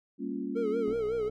sine chord, G half-diminished seventh, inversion none, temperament equal with one note detuned, 199.08 / 233.1 / 277.2 / 349.2 Hz, G3 / Bb3 / Db4 / F4, +27 / 0 / 0 / 0 cents, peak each -39 / -37 / -35 / -40 dBFS, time 0.18-0.96 s, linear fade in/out 50 ms
triangle tone with vibrato, 443.2 Hz, A4, 13 cents sharp, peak -26 dBFS, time 0.55-1.3 s, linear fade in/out 20 ms, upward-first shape sine, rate 5.4 Hz, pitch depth 100 cents each way
click train, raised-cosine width 2 ms, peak -32 dBFS, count 27, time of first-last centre 0.88-1.295 s, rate 62.7 Hz
effects none

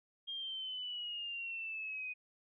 sine exponential sweep, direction down, 3233 to 2487 Hz, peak -39 dBFS, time 0.27-2.14 s, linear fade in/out 20 ms, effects none

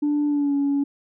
sine tone with pitch glide, 293.7 to 281.7 Hz, D4 to C#4, 0 to +28 cents, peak -17 dBFS, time 0.02-0.84 s, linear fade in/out 10 ms, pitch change -72 cents, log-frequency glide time 0.27-0.54 s, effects tanh soft clip ceiling -16 dBFS

